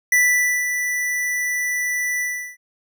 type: tone with ADSR envelope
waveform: square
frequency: 1975.5 Hz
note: B6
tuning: in tune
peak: -13 dBFS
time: 0.12-2.57 s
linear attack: 4 ms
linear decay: 520 ms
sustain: -8 dB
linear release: 360 ms
effects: none